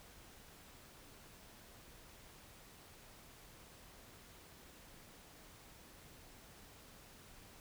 silence, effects pink hiss -59 dBFS RMS until 7.6 s

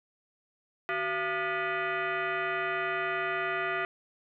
sine tone with frequency modulation, 378.4 Hz, F#4, 39 cents sharp, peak -28 dBFS, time 0.89-3.85 s, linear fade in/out 0 ms, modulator 530 Hz, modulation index 3.7, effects none

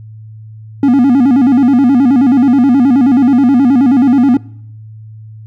triangle tone with vibrato, 260 Hz, C4, 11 cents flat, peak -3 dBFS, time 0.83-4.37 s, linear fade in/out 2 ms, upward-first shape square, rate 9.4 Hz, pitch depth 130 cents each way, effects noise-tail reverb RT60 0.7 s tail -22 dB re dry + added 109 Hz sine -29 dBFS peak until 5.46 s

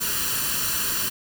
white noise with comb filter, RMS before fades -25 dBFS, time 0-1.1 s, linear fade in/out 20 ms, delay 0.69 ms, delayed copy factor +0.7, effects none

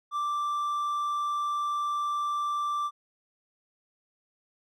triangle tone, 1174.7 Hz, D6, in tune, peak -25 dBFS, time 0.11-2.91 s, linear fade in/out 50 ms, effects none

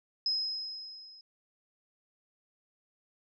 sine tone with level ramp, 5110 Hz, D#8, 45 cents sharp, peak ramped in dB -26 to -51 dBFS, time 0.26-1.21 s, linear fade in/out 2 ms, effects none

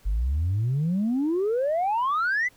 sine exponential sweep, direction up, 46.25 to 2062 Hz, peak -20 dBFS, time 0.05-2.49 s, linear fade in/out 20 ms, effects tanh soft clip ceiling -19 dBFS + pink hiss -58 dBFS RMS until 2.56 s

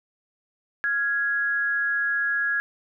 sine tone pair together, 1400 / 1664.9 Hz, F6 / G#6, +4 / +4 cents, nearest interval minor third, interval 300 cents, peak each -30 / -22 dBFS, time 0.84-2.6 s, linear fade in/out 0 ms, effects none

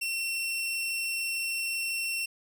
sawtooth tone, 2713 Hz, E7, 49 cents sharp, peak -26 dBFS, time 0.01-2.26 s, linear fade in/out 10 ms, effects none

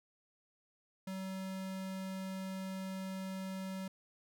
square tone, 190 Hz, F#3, 46 cents sharp, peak -40 dBFS, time 1.07-3.88 s, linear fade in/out 5 ms, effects none

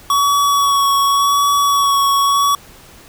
square tone with vibrato, 1125 Hz, C#6, 25 cents sharp, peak -12 dBFS, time 0.1-2.55 s, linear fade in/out 2 ms, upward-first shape sine, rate 0.88 Hz, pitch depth 17 cents each way, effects pink hiss -42 dBFS RMS until 3.08 s

